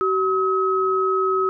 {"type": "tone pair together", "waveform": "sine", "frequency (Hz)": [380, 1278.2], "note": ["F#4", "D#6"], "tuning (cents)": [46, 46], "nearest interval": "octave + major sixth", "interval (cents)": 2100, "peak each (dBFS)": -20, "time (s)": [0.01, 1.49], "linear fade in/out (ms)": 0, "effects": []}